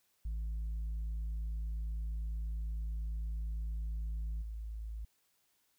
sine tone with level steps, 54.4 Hz, A1, 19 cents flat, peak -32 / -38 dBFS, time 0.25-5.05 s, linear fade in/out 5 ms, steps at 4.41 s, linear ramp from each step 20 ms, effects tanh soft clip ceiling -34 dBFS + white hiss -75 dBFS RMS until 5.78 s

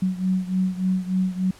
sine beating tone pair, 185 / 188.4 Hz, F#3 / F#3, 0 / +32 cents, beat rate 3.4 Hz, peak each -22 / -25 dBFS, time 0.02-1.51 s, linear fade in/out 5 ms, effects pink hiss -49 dBFS RMS until 1.59 s + low-pass 11000 Hz 12 dB/octave

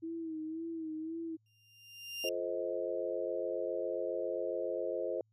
sine tone with vibrato, 322 Hz, E4, 41 cents flat, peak -37 dBFS, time 0.02-1.37 s, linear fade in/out 20 ms, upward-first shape sine, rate 1.9 Hz, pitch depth 55 cents each way
30% pulse tone with exponential growth, 2794 Hz, F7, in tune, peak -31 dBFS, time 1.46-2.29 s, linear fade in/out 2 ms, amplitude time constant 180 ms
sine chord, F dominant seventh, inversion none, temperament just, 349.2 / 436.5 / 523.8 / 628.6 Hz, F4 / A4 / C5 / Eb5, 0 / -14 / +2 / +18 cents, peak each -40 / -40 / -37 / -39 dBFS, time 2.24-5.21 s, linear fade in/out 2 ms
effects added 109 Hz sine -70 dBFS peak until 5.32 s + resampled to 32000 Hz

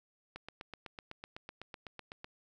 click train, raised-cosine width 0.3 ms, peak -28 dBFS, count 16, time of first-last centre 0.36-2.244 s, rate 7.96 Hz, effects none

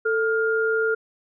sine tone pair together, 444.1 / 1409.9 Hz, A4 / F6, +16 / +16 cents, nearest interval octave + minor sixth, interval 2000 cents, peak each -21 / -23 dBFS, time 0.05-0.95 s, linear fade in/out 10 ms, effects none

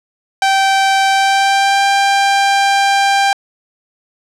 sawtooth tone with pitch glide, 778 to 792.5 Hz, G5 to G5, -13 to +19 cents, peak -6 dBFS, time 0.42-3.33 s, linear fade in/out 2 ms, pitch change +32 cents, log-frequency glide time 1.09-1.85 s, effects low-pass 7000 Hz 12 dB/octave

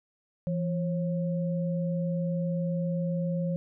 sine tone pair together, 168.9 / 541.2 Hz, E3 / C#5, +42 / -42 cents, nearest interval octave + minor sixth, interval 2016 cents, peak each -27 / -34 dBFS, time 0.47-3.56 s, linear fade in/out 0 ms, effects none

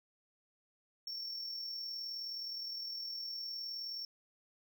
triangle tone with amplitude modulation, 5460 Hz, F8, 40 cents flat, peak -37 dBFS, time 1.07-4.05 s, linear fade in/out 2 ms, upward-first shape sine, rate 39.4 Hz, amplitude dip 35%, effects none

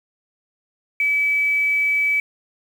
sine tone with quantisation, 2294 Hz, D7, 41 cents flat, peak -16 dBFS, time 1-2.2 s, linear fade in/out 2 ms, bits 7, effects none

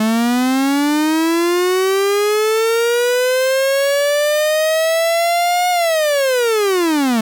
45% pulse linear two-way sweep, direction up then down, 215.1 to 722 to 215.1 Hz, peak -13 dBFS, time 0-7.21 s, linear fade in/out 5 ms, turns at 5.7 s, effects none

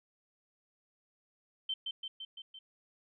sine tone with echo, 3106 Hz, G7, 17 cents flat, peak -32 dBFS, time 1.69-1.74 s, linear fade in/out 5 ms, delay 170 ms, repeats 5, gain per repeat -3 dB, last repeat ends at 2.59 s, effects none

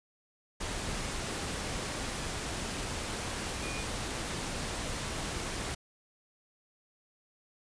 sine tone in noise, 2442 Hz, D#7, 33 cents flat, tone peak -42 dBFS, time 3.62-3.84 s, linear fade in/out 10 ms, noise pink, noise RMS -36 dBFS, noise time 0.6-5.75 s, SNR -9 dB, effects resampled to 22050 Hz

